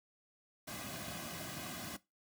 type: noise with comb filter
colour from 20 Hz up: pink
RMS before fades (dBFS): -44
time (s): 0.67-1.97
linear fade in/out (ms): 10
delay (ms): 2.2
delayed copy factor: -0.75
effects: noise-tail reverb RT60 0.2 s tail -18 dB re dry + high-pass 100 Hz 12 dB/octave